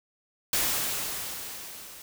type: noise with level ramp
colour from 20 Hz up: white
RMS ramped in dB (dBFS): -25 to -46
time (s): 0.53-2.02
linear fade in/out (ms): 2
effects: none